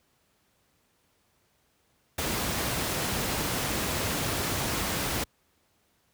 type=noise; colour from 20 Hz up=pink; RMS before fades=-29 dBFS; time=2.18-5.24 s; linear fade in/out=5 ms; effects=pink hiss -69 dBFS RMS until 6.13 s + high-pass 60 Hz 12 dB/octave